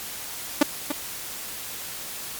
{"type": "tone with echo", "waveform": "sawtooth", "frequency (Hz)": 292.6, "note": "D4", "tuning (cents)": -6, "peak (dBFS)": -9, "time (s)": [0.61, 0.63], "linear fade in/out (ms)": 5, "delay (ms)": 290, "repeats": 1, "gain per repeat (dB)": -10, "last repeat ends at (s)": 0.92, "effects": ["white hiss -35 dBFS RMS until 2.39 s", "MP3 96 kbps"]}